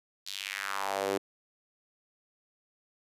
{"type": "tone with high-pass filter sweep", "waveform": "sawtooth", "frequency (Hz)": 98.2, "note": "G2", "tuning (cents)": 4, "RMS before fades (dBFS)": -34, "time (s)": [0.26, 1.18], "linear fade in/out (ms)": 10, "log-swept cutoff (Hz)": [4300, 360], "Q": 2.7, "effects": ["resampled to 32000 Hz"]}